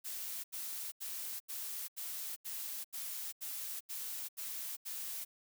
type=noise bursts; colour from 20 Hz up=blue; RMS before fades=-42 dBFS; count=11; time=0.04-5.25 s; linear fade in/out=20 ms; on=400 ms; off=81 ms; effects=none